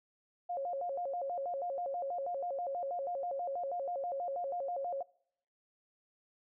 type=tone with vibrato; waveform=sine; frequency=622.3 Hz; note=D#5; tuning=in tune; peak=-34 dBFS; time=0.49-5.03 s; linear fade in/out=10 ms; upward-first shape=square; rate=6.2 Hz; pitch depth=220 cents each way; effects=noise-tail reverb RT60 0.7 s tail -24 dB re dry